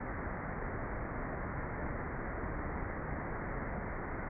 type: low-pass noise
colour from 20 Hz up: pink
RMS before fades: -39 dBFS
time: 0-4.29 s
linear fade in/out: 10 ms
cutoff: 2100 Hz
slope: 96 dB/octave
effects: none